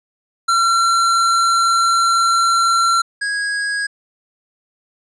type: tone pair in turn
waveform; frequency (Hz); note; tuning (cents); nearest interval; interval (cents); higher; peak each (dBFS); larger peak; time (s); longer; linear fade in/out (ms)
square; 1361 / 1650.9; F6 / G#6; -45 / -11; minor third; 334; second; -13 / -19; first; 0.48-3.02 / 3.21-3.87; first; 10
effects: resampled to 22050 Hz